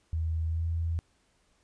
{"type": "tone with pitch glide", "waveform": "sine", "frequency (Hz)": [80.8, 82.88], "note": ["E2", "E2"], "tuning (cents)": [-34, 10], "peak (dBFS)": -27, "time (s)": [0.13, 0.99], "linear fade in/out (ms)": 0, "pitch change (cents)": 44, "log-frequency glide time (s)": [0.47, 0.65], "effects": ["pink hiss -69 dBFS RMS until 1.63 s", "resampled to 22050 Hz"]}